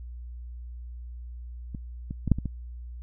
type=clicks; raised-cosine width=5 ms; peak=-22 / -21 / -15 / -6 / -19 / -18 dBFS; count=6; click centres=1.748 / 2.109 / 2.277 / 2.317 / 2.386 / 2.457 s; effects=added 60 Hz sine -37 dBFS peak until 3.02 s